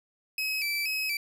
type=tone with vibrato; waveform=30% pulse; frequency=2437 Hz; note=D#7; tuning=37 cents flat; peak=-25 dBFS; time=0.38-1.17 s; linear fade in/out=2 ms; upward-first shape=square; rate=2.1 Hz; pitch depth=82 cents each way; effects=none